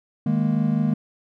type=chord; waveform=triangle; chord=D# suspended fourth; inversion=none; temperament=equal; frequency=155.56 / 207.7 / 233.1 Hz; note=D#3 / G#3 / A#3; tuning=0 / 0 / 0 cents; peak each=-21 dBFS; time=0.26-0.94 s; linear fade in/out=5 ms; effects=none